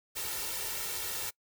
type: noise with comb filter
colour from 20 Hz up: white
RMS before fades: -36 dBFS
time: 0.15-1.31 s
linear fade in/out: 20 ms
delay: 2.2 ms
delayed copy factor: +0.65
effects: noise-tail reverb RT60 0.1 s tail -24 dB re dry